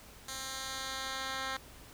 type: tone with band-pass filter sweep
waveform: 10% pulse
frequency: 265.3 Hz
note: C4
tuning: 24 cents sharp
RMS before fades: -39 dBFS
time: 0.28-1.57 s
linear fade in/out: 5 ms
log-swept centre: 6800 to 2500 Hz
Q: 0.8
effects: added 58 Hz sine -58 dBFS peak until 1.93 s + pink hiss -54 dBFS RMS until 1.93 s